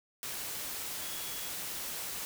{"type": "tone in noise", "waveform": "sine", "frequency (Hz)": 3348, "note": "G#7", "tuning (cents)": 13, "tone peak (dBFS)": -49, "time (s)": [1.02, 1.49], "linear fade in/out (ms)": 0, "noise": "white", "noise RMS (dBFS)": -39, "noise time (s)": [0.23, 2.25], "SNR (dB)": -13, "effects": []}